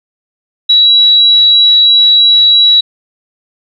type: tone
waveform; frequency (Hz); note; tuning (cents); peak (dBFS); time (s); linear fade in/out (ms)
sine; 3901; B7; -22; -3; 0.69-2.81; 10
effects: none